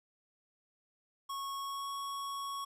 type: tone with pitch glide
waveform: square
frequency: 1100 to 1110.2 Hz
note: C#6 to C#6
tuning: -14 to +2 cents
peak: -38 dBFS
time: 1.29-2.65 s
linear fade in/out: 10 ms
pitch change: +16 cents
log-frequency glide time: 1.56-1.91 s
effects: resampled to 32000 Hz + 11-bit